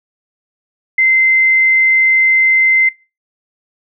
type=tone; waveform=sine; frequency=2073 Hz; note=C7; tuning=17 cents flat; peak=-8 dBFS; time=0.98-2.89 s; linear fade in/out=5 ms; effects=noise-tail reverb RT60 0.3 s tail -23 dB re dry